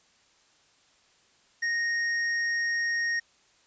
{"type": "tone with hard clipping", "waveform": "sine", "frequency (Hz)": 1862, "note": "A#6", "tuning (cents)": -2, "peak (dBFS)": -27, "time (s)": [1.62, 3.2], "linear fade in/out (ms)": 10, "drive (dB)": 8, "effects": ["white hiss -63 dBFS RMS until 3.66 s", "resampled to 16000 Hz"]}